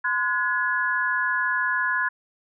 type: tone cluster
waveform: sine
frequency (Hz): 1026 / 1452 / 1692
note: C6 / F#6 / G#6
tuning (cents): -34 / -33 / +32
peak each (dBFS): -27 / -26 / -24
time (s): 0.04-2.09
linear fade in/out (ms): 10
effects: none